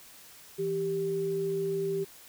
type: tone pair together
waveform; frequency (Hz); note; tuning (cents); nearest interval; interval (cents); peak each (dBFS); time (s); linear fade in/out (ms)
sine; 164.81 / 392; E3 / G4; 0 / 0; octave + minor third; 1500; -37 / -28; 0.58-2.05; 20
effects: white hiss -52 dBFS RMS until 2.28 s